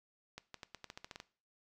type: clicks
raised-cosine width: 0.2 ms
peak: -28 dBFS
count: 11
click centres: 0.38 / 0.543 / 0.632 / 0.747 / 0.843 / 0.901 / 0.975 / 1.045 / 1.112 / 1.159 / 1.201 s
effects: noise-tail reverb RT60 0.4 s tail -18 dB re dry